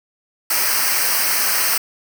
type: noise with comb filter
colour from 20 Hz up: white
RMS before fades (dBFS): -18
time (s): 0.5-1.78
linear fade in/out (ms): 5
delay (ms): 0.28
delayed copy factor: -0.8
effects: none